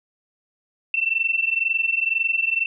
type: tone pair together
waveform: sine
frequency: 2675 / 2697 Hz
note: E7 / E7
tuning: +25 / +39 cents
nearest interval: unison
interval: 14 cents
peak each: -22 dBFS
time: 0.94-2.66 s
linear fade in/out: 2 ms
effects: none